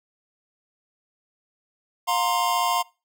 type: chord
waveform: square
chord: F suspended fourth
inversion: none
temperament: equal with one note detuned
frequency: 707.8 / 932.3 / 1046.5 Hz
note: F5 / Bb5 / C6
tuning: +23 / 0 / 0 cents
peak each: -27 / -26 / -25 dBFS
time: 2.07-2.83 s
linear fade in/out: 20 ms
effects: noise-tail reverb RT60 0.3 s tail -23 dB re dry